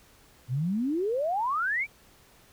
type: exponential sweep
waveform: sine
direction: up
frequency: 116.54 to 2394 Hz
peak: -25 dBFS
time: 0.48-1.87 s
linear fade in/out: 50 ms
effects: pink hiss -58 dBFS RMS until 2.52 s